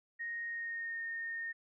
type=tone with pitch glide; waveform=sine; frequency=1864.7 to 1836.9 Hz; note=A#6 to A#6; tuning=0 to -26 cents; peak=-37 dBFS; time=0.19-1.53 s; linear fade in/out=20 ms; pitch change=-26 cents; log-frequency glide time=0.47-1 s; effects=none